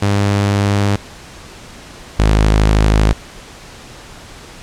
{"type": "tone pair in turn", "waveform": "sawtooth", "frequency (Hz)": [101, 52.71], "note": ["G#2", "G#1"], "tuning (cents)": [-48, 26], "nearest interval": "major seventh", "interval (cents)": 1126, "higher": "first", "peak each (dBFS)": [-8, -5], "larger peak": "second", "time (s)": [[0.02, 0.96], [2.19, 3.13]], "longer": "neither", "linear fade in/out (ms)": 5, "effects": ["pink hiss -36 dBFS RMS until 4.62 s", "low-pass 8000 Hz 12 dB/octave"]}